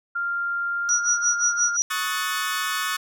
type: tone with pitch glide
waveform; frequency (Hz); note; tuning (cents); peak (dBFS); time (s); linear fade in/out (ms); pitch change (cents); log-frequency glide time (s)
sine; 1394 to 1402.1; F6 to F6; -4 to +6; -23; 0.15-1.77; 10; +10; 0.67-1.05
type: tone with tremolo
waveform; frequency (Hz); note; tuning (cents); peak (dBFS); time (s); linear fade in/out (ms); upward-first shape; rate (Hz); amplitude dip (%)
sine; 5820; F#8; -29; -17; 0.89-1.82; 0; sine; 5.7; 95
type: chord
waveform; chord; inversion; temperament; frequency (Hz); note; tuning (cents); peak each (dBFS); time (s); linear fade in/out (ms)
sawtooth; D# half-diminished seventh; third; equal with one note detuned; 1108.7 / 1263.3 / 1480 / 1760; C#6 / D#6 / F#6 / A6; 0 / +26 / 0 / 0; -26; 1.9-2.97; 10
effects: none